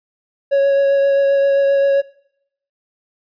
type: tone with vibrato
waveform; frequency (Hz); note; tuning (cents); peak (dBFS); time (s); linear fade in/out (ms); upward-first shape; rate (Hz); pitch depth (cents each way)
triangle; 554.4; C#5; 0; -9; 0.51-2.02; 20; triangle; 7.6; 13
effects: noise-tail reverb RT60 0.7 s tail -20 dB re dry + resampled to 11025 Hz